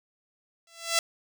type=tone with exponential growth; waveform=5% pulse; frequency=670 Hz; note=E5; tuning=28 cents sharp; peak=-8 dBFS; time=0.67-0.99 s; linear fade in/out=2 ms; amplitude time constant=68 ms; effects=none